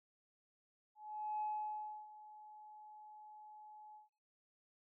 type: tone with ADSR envelope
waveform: sine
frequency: 850 Hz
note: G#5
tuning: 40 cents sharp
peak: -36 dBFS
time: 0.95-4.09 s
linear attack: 460 ms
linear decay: 660 ms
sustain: -18 dB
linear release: 140 ms
effects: noise-tail reverb RT60 0.4 s tail -18 dB re dry + tanh soft clip ceiling -32 dBFS